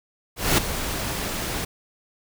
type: noise with ADSR envelope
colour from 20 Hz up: pink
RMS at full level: -17 dBFS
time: 0.36-1.65 s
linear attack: 220 ms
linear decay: 6 ms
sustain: -11 dB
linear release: 8 ms
effects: none